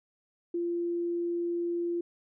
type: tone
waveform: sine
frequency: 344.4 Hz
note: F4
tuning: 24 cents flat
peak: -28 dBFS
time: 0.54-2.01 s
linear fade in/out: 5 ms
effects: none